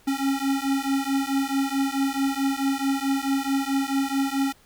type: beating tone pair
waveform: square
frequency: 270.9 / 275.5 Hz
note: C#4 / C#4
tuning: -40 / -11 cents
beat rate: 4.6 Hz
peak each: -26 dBFS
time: 0.07-4.53 s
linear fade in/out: 10 ms
effects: pink hiss -57 dBFS RMS until 4.65 s